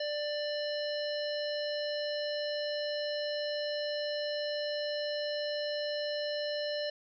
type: harmonic tone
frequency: 591 Hz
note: D5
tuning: 11 cents sharp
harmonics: 1 / 3 / 5 / 7 / 9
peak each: -33 / -43 / -43 / -41 / -45 dBFS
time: 0-6.9 s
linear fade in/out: 5 ms
effects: none